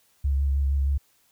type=tone with vibrato; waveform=sine; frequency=69.3 Hz; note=C#2; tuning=in tune; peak=-20 dBFS; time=0.24-0.98 s; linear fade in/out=10 ms; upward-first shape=sine; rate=6.4 Hz; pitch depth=27 cents each way; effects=white hiss -64 dBFS RMS until 1.31 s